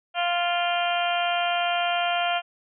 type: harmonic tone with a mistuned harmonic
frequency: 348.8 Hz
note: F4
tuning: 2 cents flat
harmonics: 2 / 3 / 4 / 5 / 6 / 7 / 8 / 9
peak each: -24 / -35 / -30 / -37 / -40 / -33 / -32 / -32 dBFS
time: 0.14-2.42 s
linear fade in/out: 50 ms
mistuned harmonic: 7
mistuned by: -21 cents
effects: none